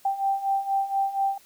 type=beating tone pair; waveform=sine; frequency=782 / 786.2 Hz; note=G5 / G5; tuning=-4 / +5 cents; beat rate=4.2 Hz; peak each=-28 / -24 dBFS; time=0.05-1.38 s; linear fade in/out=5 ms; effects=white hiss -56 dBFS RMS until 1.45 s